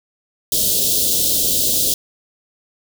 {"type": "band-stop noise", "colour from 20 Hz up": "white", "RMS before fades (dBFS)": -17, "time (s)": [0.52, 1.94], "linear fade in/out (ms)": 2, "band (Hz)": [600, 3200], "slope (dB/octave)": 48, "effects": []}